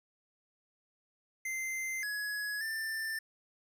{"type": "tone with pitch steps", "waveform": "square", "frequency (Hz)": [2079, 1682, 1781], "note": ["C7", "G#6", "A6"], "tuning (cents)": [-12, 22, 21], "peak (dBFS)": -35, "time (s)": [1.45, 3.19], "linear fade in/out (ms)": 5, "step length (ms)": 580, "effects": []}